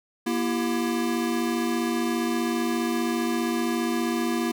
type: tone cluster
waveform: square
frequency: 238.2 / 335.1 / 390.2 Hz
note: A#3 / E4 / G4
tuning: +38 / +29 / -8 cents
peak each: -27 / -28 / -34 dBFS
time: 0.26-4.52 s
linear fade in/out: 10 ms
effects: none